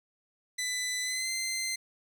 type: tone with pitch glide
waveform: 15% pulse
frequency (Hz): 1999 to 2075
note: B6 to C7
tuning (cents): +20 to -15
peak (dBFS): -24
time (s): 0.58-1.76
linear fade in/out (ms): 10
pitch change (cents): +65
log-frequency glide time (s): 1.02-1.3
effects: none